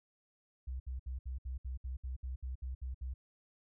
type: tone bursts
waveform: sine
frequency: 64.1 Hz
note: C2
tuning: 35 cents flat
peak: -37 dBFS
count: 13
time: 0.67-3.14 s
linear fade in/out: 10 ms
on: 130 ms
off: 65 ms
effects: none